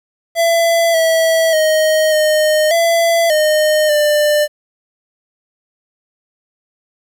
square tone with pitch steps, 671 / 652 / 625 / 615 / 672 / 613 / 596 Hz, E5 / E5 / D#5 / D#5 / E5 / D#5 / D5, +31 / -19 / +8 / -20 / +33 / -26 / +25 cents, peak -11 dBFS, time 0.35-4.48 s, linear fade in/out 50 ms, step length 590 ms, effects 8-bit

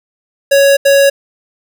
square tone bursts at uneven times, 556 Hz, C#5, 5 cents sharp, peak -6 dBFS, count 2, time 0.51-0.77 / 0.85-1.1 s, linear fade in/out 10 ms, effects none

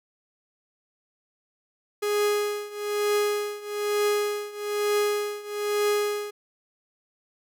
45% pulse tone with tremolo, 414.7 Hz, G#4, 3 cents flat, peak -20 dBFS, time 2.02-6.31 s, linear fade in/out 10 ms, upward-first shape triangle, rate 1.1 Hz, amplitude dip 90%, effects none

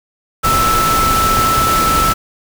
sine tone in noise, 1318.5 Hz, E6, in tune, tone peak -12 dBFS, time 0.43-2.14 s, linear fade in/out 20 ms, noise pink, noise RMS -17 dBFS, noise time 0.43-2.14 s, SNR +2 dB, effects none

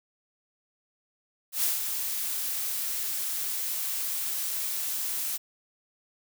blue noise with ADSR envelope, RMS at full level -25 dBFS, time 1.52-5.38 s, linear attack 110 ms, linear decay 160 ms, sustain -6 dB, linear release 20 ms, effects none

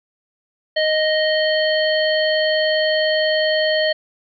harmonic tone, 622.3 Hz, D#5, in tune, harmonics 1 / 3 / 5 / 7, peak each -17 / -22 / -24 / -25 dBFS, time 0.76-3.93 s, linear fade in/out 10 ms, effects none

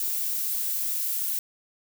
violet noise, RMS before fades -28 dBFS, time 0-1.39 s, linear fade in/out 2 ms, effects none

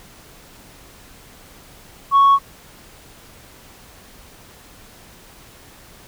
sine tone, 1108.7 Hz, C#6, in tune, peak -7 dBFS, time 2.11-2.39 s, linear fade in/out 50 ms, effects tanh soft clip ceiling -7 dBFS + pink hiss -45 dBFS RMS until 6.07 s

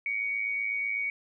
sine tone with amplitude modulation, 2248 Hz, C#7, 24 cents sharp, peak -25 dBFS, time 0.06-1.1 s, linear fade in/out 2 ms, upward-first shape sine, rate 108 Hz, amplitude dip 60%, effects none

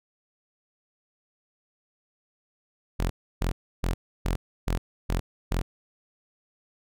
sawtooth tone bursts, 43.63 Hz, F1, 1 cent flat, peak -20 dBFS, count 7, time 2.99-5.62 s, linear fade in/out 10 ms, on 110 ms, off 310 ms, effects none

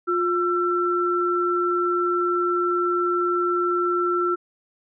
sine tone pair together, 353.9 / 1343 Hz, F4 / E6, +23 / +32 cents, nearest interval octave + major seventh, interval 2309 cents, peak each -22 dBFS, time 0.07-4.36 s, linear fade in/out 20 ms, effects none

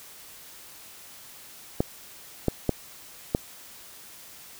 clicks, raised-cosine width 2 ms, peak -8 dBFS, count 4, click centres 1.805 / 2.483 / 2.693 / 3.349 s, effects white hiss -47 dBFS RMS until 4.59 s

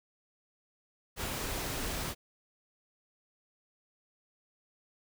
pink noise, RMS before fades -36 dBFS, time 1.16-2.15 s, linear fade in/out 50 ms, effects none

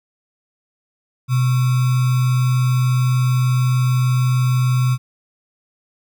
sine tone with sample-and-hold, 126.7 Hz, B2, 45 cents sharp, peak -13 dBFS, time 1.28-4.98 s, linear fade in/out 50 ms, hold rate 1225 Hz, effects none

